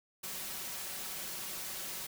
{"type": "noise with comb filter", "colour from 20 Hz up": "white", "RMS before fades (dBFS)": -41, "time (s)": [0.23, 2.07], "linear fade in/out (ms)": 10, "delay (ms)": 5.3, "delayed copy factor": 0.5, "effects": []}